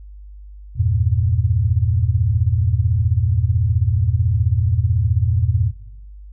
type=chord; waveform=sine; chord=E diminished; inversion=none; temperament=equal; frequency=82.41 / 98 / 116.54 Hz; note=E2 / G2 / Bb2; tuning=0 / 0 / 0 cents; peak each=-19 dBFS; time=0.75-5.72 s; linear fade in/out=50 ms; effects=noise-tail reverb RT60 0.9 s tail -19 dB re dry + added 50 Hz sine -35 dBFS peak until 6.32 s